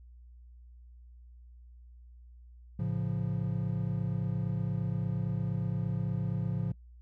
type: chord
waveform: triangle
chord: A augmented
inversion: none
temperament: equal with one note detuned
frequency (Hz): 110 / 138.59 / 173.71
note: A2 / C#3 / E#3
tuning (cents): 0 / 0 / -9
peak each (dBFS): -32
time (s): 2.79-6.72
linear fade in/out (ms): 5
effects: noise-tail reverb RT60 0.1 s tail -23 dB re dry + added 60 Hz sine -50 dBFS peak until 7.01 s